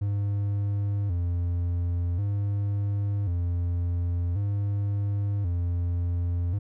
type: tone with vibrato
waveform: triangle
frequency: 93.9 Hz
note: F#2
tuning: 26 cents sharp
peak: -22 dBFS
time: 0.01-6.59 s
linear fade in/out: 10 ms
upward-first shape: square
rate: 0.46 Hz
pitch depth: 130 cents each way
effects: none